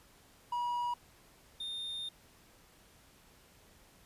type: tone pair in turn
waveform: triangle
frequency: 965 / 3643 Hz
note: B5 / A#7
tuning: -40 / -41 cents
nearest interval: octave + major seventh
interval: 2299 cents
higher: second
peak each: -30 / -36 dBFS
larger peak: first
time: 0.52-0.94 / 1.6-2.09 s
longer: second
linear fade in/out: 5 ms
effects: pink hiss -62 dBFS RMS until 4.05 s + resampled to 32000 Hz